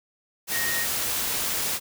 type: tone in noise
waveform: sine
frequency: 1864.7 Hz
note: A#6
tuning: in tune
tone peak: -28 dBFS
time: 0.51-0.87 s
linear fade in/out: 50 ms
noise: white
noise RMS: -27 dBFS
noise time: 0.47-1.8 s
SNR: -4 dB
effects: none